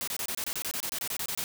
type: noise bursts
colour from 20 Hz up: white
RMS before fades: -33 dBFS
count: 16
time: 0.01-1.44 s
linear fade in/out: 0 ms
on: 65 ms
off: 26 ms
effects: none